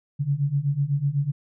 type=beating tone pair; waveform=sine; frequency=137.4 / 145.4 Hz; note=C#3 / D3; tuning=-15 / -17 cents; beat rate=8 Hz; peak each=-25 / -23 dBFS; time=0.19-1.32 s; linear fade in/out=20 ms; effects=none